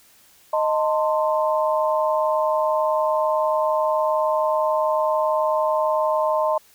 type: chord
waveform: sine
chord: A diminished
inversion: second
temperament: equal with one note detuned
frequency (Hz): 622.3 / 895.4 / 1046.5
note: Eb5 / A5 / C6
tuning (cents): 0 / +30 / 0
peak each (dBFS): -20 / -24 / -24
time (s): 0.53-6.58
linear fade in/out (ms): 5
effects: white hiss -54 dBFS RMS until 6.74 s